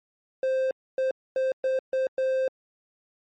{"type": "tone bursts at uneven times", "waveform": "triangle", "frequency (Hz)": 524, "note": "C5", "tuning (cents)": 2, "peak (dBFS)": -20, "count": 6, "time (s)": [[0.43, 0.71], [0.98, 1.11], [1.36, 1.52], [1.64, 1.79], [1.93, 2.07], [2.18, 2.48]], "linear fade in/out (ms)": 2, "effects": ["MP3 32 kbps"]}